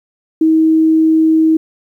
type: tone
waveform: sine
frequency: 318.7 Hz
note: D#4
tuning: 42 cents sharp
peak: -7 dBFS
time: 0.41-1.57 s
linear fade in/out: 5 ms
effects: 8-bit